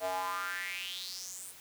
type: tone with high-pass filter sweep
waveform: square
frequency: 92.5 Hz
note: F#2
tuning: in tune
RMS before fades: -38 dBFS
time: 0-1.54 s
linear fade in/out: 50 ms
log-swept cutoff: 610 to 10000 Hz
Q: 5.4
effects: white hiss -53 dBFS RMS until 1.6 s